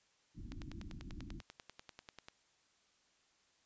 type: low-pass noise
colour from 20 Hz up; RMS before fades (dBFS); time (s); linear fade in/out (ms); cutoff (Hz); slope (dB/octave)
pink; -48; 0.34-1.42; 50; 340; 96
type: click train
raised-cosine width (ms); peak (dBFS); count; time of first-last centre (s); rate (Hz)
0.2; -32; 19; 0.52-2.285; 10.2
effects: white hiss -73 dBFS RMS until 3.65 s + resampled to 16000 Hz